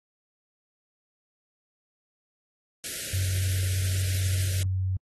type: band-stop noise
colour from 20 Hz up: white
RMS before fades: -34 dBFS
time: 2.84-4.63 s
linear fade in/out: 0 ms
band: 660 to 1400 Hz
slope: 96 dB/octave
type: tone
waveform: sine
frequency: 93.9 Hz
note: F#2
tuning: 26 cents sharp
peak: -24 dBFS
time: 3.13-4.97 s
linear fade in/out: 5 ms
effects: AAC 32 kbps